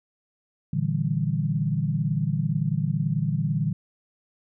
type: chord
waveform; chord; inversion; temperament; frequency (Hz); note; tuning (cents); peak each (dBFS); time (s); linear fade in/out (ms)
sine; E half-diminished seventh; second; equal with one note detuned; 115.14 / 146.83 / 164.81 / 196; Bb2 / D3 / E3 / G3; -21 / 0 / 0 / 0; -30 / -25 / -27 / -31; 0.73-3.73; 5
effects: none